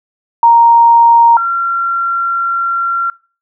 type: tone pair in turn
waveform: sine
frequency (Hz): 932.3 / 1370.7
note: A#5 / F6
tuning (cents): 0 / -33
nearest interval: perfect fifth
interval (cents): 667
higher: second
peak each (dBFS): -3 / -12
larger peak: first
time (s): 0.43-1.37 / 1.37-3.1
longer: second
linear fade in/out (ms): 2
effects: noise-tail reverb RT60 0.4 s tail -23 dB re dry